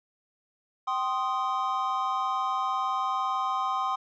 triangle chord, C minor, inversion second, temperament equal with one note detuned, 772.8 / 1046.5 / 1244.5 Hz, G5 / C6 / Eb6, -25 / 0 / 0 cents, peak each -30 / -27 / -29 dBFS, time 0.87-3.96 s, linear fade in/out 10 ms, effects resampled to 16000 Hz

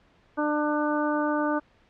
harmonic tone, 298.6 Hz, D4, 29 cents sharp, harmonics 1 / 2 / 3 / 4 / 5, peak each -26 / -29 / -31 / -32 / -33 dBFS, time 0.37-1.6 s, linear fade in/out 20 ms, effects pink hiss -61 dBFS RMS until 1.89 s + low-pass 3000 Hz 12 dB/octave

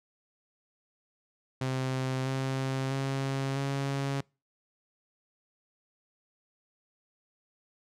sawtooth tone with pitch steps, 130.81 / 133.17 / 135.58 / 138.03 Hz, C3 / C3 / C#3 / C#3, 0 / +31 / -38 / -7 cents, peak -25 dBFS, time 1.61-4.21 s, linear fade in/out 5 ms, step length 650 ms, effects noise-tail reverb RT60 0.3 s tail -26 dB re dry + low-pass 8000 Hz 12 dB/octave

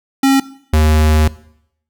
square tone pair in turn, 270.9 / 77.24 Hz, C#4 / D#2, -40 / -12 cents, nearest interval octave + minor seventh, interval 2172 cents, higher first, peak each -9 dBFS, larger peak neither, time 0.23-0.4 / 0.73-1.28 s, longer second, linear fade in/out 5 ms, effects noise-tail reverb RT60 0.7 s tail -19 dB re dry

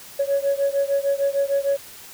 sine beating tone pair, 554.4 / 561 Hz, C#5 / C#5, 0 / +21 cents, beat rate 6.6 Hz, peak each -20 / -21 dBFS, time 0.19-1.77 s, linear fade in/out 10 ms, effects tanh soft clip ceiling -14 dBFS + white hiss -42 dBFS RMS until 2.13 s

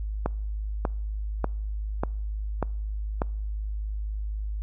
click train, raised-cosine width 1 ms, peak -11 dBFS, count 6, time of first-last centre 0.26-3.219 s, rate 1.69 Hz, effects noise-tail reverb RT60 0.7 s tail -26 dB re dry + added 52 Hz sine -28 dBFS peak until 4.62 s

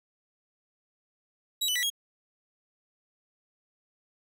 sawtooth tone with pitch steps, 3872 / 2986 / 1958 / 3288 Hz, B7 / F#7 / B6 / G#7, -35 / +15 / -15 / -18 cents, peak -23 dBFS, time 1.61-1.902 s, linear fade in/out 10 ms, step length 73 ms, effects none

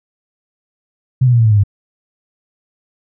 sine tone with pitch steps, 129 / 123.67 / 118.57 / 113.67 / 108.98 / 104.48 / 100.16 Hz, C3 / B2 / A#2 / A#2 / A2 / G#2 / G2, -24 / +3 / +30 / -43 / -16 / +11 / +38 cents, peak -7 dBFS, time 1.21-1.637 s, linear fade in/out 10 ms, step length 61 ms, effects none

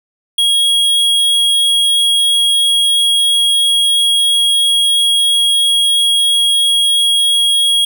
square tone, 3299 Hz, G#7, 12 cents flat, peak -10 dBFS, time 0.38-7.85 s, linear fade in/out 5 ms, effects none

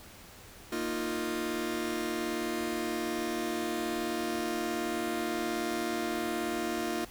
sawtooth chord, Bb suspended fourth, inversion none, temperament just, 233.1 / 310.8 / 349.6 Hz, Bb3 / Eb4 / F4, 0 / -2 / +2 cents, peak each -33 / -32 / -30 dBFS, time 0.72-7.05 s, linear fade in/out 5 ms, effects pink hiss -51 dBFS RMS until 7.1 s

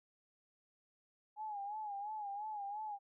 sine tone with vibrato, 830.6 Hz, G#5, in tune, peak -40 dBFS, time 1.36-2.99 s, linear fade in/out 50 ms, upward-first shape sine, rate 2.9 Hz, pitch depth 79 cents each way, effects none

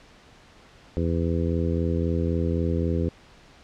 harmonic tone, 83.8 Hz, E2, 29 cents sharp, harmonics 1 / 2 / 3 / 4 / 5 / 6, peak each -25 / -28 / -30 / -31 / -32 / -33 dBFS, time 0.97-3.09 s, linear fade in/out 0 ms, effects pink hiss -52 dBFS RMS until 3.63 s + low-pass 5000 Hz 12 dB/octave

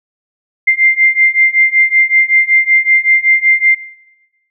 sine beating tone pair, 2093 / 2098.3 Hz, C7 / C7, 0 / +4 cents, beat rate 5.3 Hz, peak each -10 dBFS, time 0.67-3.75 s, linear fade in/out 10 ms, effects noise-tail reverb RT60 1.0 s tail -19 dB re dry

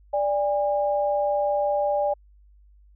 sine tone pair together, 587.3 / 812.6 Hz, D5 / G#5, 0 / -38 cents, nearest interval tritone, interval 562 cents, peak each -22 / -25 dBFS, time 0.13-2.14 s, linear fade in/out 10 ms, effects added 50 Hz sine -51 dBFS peak until 2.95 s

